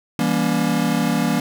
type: chord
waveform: square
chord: E diminished seventh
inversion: none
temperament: just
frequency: 164.81 / 197.78 / 237.3 / 284.8 Hz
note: E3 / G3 / Bb3 / Db4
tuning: 0 / +16 / +31 / +47 cents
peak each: -24 / -24 / -22 / -25 dBFS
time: 0.19-1.4 s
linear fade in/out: 2 ms
effects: none